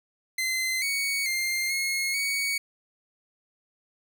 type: tone with pitch steps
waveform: sawtooth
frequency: 2062 / 2233 / 2106 / 2160 / 2241 Hz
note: C7 / C#7 / C7 / C#7 / C#7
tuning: -26 / +12 / +11 / -45 / +18 cents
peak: -22 dBFS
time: 0.38-2.58 s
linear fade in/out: 5 ms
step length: 440 ms
effects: none